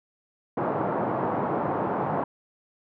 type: band-pass noise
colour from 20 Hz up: white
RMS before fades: -27 dBFS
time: 0.57-2.24 s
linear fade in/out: 5 ms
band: 120 to 1000 Hz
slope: 24 dB/octave
effects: none